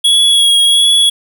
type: tone with vibrato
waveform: square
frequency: 3338 Hz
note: G#7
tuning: 8 cents sharp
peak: -7 dBFS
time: 0.04-1.1 s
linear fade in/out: 10 ms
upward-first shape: sine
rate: 1.4 Hz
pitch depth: 22 cents each way
effects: none